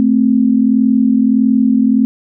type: tone pair together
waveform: sine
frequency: 220 / 261.6 Hz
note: A3 / C4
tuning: 0 / 0 cents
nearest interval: minor third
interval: 300 cents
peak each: -11 dBFS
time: 0-2.05 s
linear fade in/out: 0 ms
effects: none